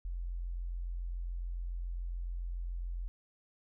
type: tone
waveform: sine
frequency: 43.55 Hz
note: F1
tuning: 4 cents flat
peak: -35 dBFS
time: 0.05-3.08 s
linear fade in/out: 0 ms
effects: none